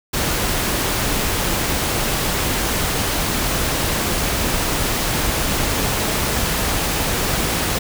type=noise; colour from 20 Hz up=pink; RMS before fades=-20 dBFS; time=0.13-7.79 s; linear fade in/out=10 ms; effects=none